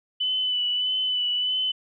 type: tone with vibrato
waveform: sine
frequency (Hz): 2995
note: F#7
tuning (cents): +20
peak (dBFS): -22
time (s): 0.2-1.72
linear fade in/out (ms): 10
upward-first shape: sine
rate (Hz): 1.6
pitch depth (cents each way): 24
effects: none